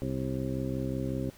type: harmonic tone with a mistuned harmonic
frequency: 65.41 Hz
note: C2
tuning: in tune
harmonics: 1 / 2 / 3 / 4 / 5 / 6 / 8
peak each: -40 / -34 / -39 / -35 / -39 / -40 / -40 dBFS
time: 0.02-1.3 s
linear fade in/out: 0 ms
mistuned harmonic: 8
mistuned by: +40 cents
effects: pink hiss -55 dBFS RMS until 1.37 s